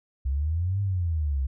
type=exponential two-way sweep; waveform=sine; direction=up then down; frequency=64.4 to 101.5 to 64.4 Hz; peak=-23 dBFS; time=0.25-1.47 s; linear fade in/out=10 ms; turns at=0.81 s; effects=none